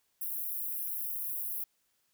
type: high-pass noise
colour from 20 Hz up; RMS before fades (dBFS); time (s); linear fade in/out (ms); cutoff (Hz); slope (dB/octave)
white; -36; 0.21-1.64; 5; 11000; 48
effects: white hiss -75 dBFS RMS until 2.13 s